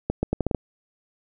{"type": "accelerating click train", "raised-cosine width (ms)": 2, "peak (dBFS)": -9, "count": 7, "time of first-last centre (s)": [0.1, 0.547], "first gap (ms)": 130, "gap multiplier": 0.77, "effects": []}